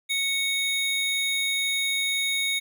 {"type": "tone pair together", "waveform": "square", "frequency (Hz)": [2217, 3729], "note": ["C#7", "A#7"], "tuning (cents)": [0, 0], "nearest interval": "major sixth", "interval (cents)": 900, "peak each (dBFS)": [-27, -27], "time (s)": [0.09, 2.6], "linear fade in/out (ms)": 20, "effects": []}